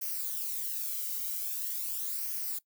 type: noise with flanger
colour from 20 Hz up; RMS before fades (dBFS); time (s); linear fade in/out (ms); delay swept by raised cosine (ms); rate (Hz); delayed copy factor
violet; -35; 0.01-2.59; 10; 0.26 to 1.18; 0.43; -0.6
effects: noise-tail reverb RT60 0.1 s tail -19 dB re dry